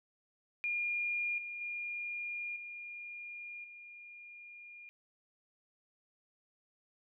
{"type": "tone with level steps", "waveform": "sine", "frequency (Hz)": 2417, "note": "D7", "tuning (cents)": 49, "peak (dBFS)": [-32, -40, -37, -43, -49], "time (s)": [0.64, 4.89], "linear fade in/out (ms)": 0, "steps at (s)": [1.38, 1.61, 2.56, 3.64], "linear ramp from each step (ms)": 2, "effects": []}